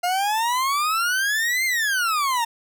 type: exponential two-way sweep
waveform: 40% pulse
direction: up then down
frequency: 698.5 to 2128 to 903 Hz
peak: -19 dBFS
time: 0.03-2.45 s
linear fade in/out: 10 ms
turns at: 1.65 s
effects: none